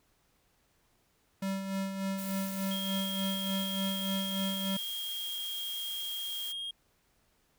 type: tone with tremolo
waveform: square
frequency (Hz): 193.7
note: G3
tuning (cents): -20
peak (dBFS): -31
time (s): 1.42-4.77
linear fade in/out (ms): 5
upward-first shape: sine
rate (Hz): 3.4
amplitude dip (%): 50
type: noise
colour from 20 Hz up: blue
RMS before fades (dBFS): -43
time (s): 2.17-6.53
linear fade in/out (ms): 20
type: tone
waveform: triangle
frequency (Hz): 3243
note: G#7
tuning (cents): -42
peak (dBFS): -34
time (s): 2.71-6.71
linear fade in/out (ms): 5
effects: pink hiss -71 dBFS RMS until 7.58 s